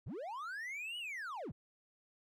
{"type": "linear two-way sweep", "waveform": "triangle", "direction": "up then down", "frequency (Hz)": [69.3, 2972, 69.3], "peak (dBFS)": -39, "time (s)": [0.06, 1.52], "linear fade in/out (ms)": 10, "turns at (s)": 0.98, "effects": []}